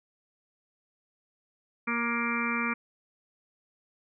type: harmonic tone with a mistuned harmonic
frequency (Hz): 235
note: A#3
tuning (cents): +14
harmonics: 1 / 2 / 4 / 5 / 6 / 7 / 8 / 9 / 10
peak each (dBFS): -32 / -41 / -40 / -34 / -35 / -41 / -41 / -38 / -32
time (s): 1.87-2.74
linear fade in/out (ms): 10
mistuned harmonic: 7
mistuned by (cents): +18
effects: none